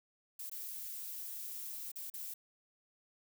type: noise with dropouts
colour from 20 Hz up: violet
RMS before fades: -44 dBFS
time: 0.39-2.34 s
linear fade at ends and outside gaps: 5 ms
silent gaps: 0.497-0.514 / 1.918-1.957 / 2.101-2.138 s
effects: none